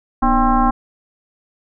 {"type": "tone with frequency modulation", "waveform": "sine", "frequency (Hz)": 517, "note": "C5", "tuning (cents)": -21, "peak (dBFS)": -11, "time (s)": [0.22, 0.71], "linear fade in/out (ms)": 10, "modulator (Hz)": 273, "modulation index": 2.5, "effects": []}